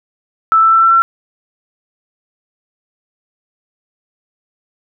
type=tone with pitch steps; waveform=sine; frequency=1318.5 / 1326.9 / 1335.4 / 1343.9 / 1352.4 Hz; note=E6 / E6 / E6 / E6 / E6; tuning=0 / +11 / +22 / +33 / +44 cents; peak=-6 dBFS; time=0.52-1.02 s; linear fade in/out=0 ms; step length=100 ms; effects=none